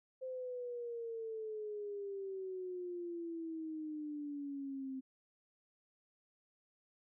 sine exponential sweep, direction down, 521 to 261.6 Hz, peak -40 dBFS, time 0.21-5.01 s, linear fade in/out 20 ms, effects none

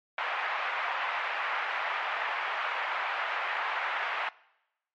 pink band-pass noise, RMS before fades -32 dBFS, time 0.18-4.29 s, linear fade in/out 2 ms, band 770 to 2500 Hz, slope 24 dB/octave, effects noise-tail reverb RT60 0.9 s tail -22 dB re dry + MP3 48 kbps

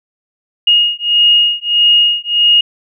sine beating tone pair, 2862 / 2863.6 Hz, F7 / F7, +42 / +43 cents, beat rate 1.6 Hz, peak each -11 dBFS, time 0.67-2.61 s, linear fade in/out 5 ms, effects none

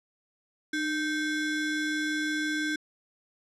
square ring-modulated tone, 932.3 Hz, A#5, in tune, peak -25 dBFS, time 0.73-2.76 s, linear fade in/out 5 ms, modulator 628 Hz, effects low-pass 7000 Hz 12 dB/octave

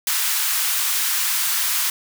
white high-pass noise, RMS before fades -21 dBFS, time 0.07-1.9 s, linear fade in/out 2 ms, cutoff 1000 Hz, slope 24 dB/octave, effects none

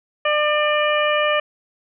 harmonic tone with a mistuned harmonic, 599 Hz, D5, 34 cents sharp, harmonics 1 / 2 / 3 / 4 / 5, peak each -19 / -22 / -24 / -25 / -26 dBFS, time 0.25-1.4 s, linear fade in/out 5 ms, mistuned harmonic 5, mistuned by -34 cents, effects none

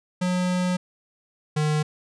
square tone pair in turn, 181.1 / 152.01 Hz, F#3 / D#3, -37 / -40 cents, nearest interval minor third, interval 303 cents, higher first, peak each -22 / -21 dBFS, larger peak second, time 0.21-0.77 / 1.56-1.83 s, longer first, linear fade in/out 10 ms, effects resampled to 22050 Hz

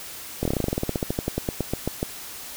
slowing click train, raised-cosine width 2 ms, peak -10 dBFS, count 24, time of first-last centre 0.43-2.029 s, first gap 23 ms, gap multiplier 1.09, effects white hiss -38 dBFS RMS until 2.56 s

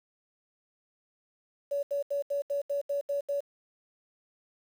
sine tone bursts, 567 Hz, C#5, 39 cents sharp, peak -27 dBFS, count 9, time 1.71-3.406 s, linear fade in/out 10 ms, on 120 ms, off 77 ms, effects 9-bit

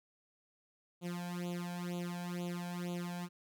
sawtooth tone with flanger, 175.7 Hz, F3, 11 cents sharp, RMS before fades -40 dBFS, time 1.01-3.29 s, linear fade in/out 50 ms, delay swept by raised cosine 0.28 to 1.27 ms, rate 2.1 Hz, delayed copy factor +1, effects none

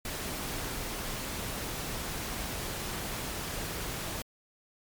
pink noise, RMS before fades -36 dBFS, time 0.05-4.22 s, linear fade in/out 2 ms, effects MP3 96 kbps

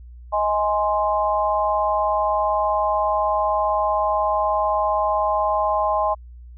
sine chord, Ab major, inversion second, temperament equal with one note detuned, 629.8 / 830.6 / 1046.5 Hz, Eb5 / Ab5 / C6, +21 / 0 / 0 cents, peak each -22 / -22 / -22 dBFS, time 0.32-6.15 s, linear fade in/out 20 ms, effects added 60 Hz sine -38 dBFS peak until 6.57 s

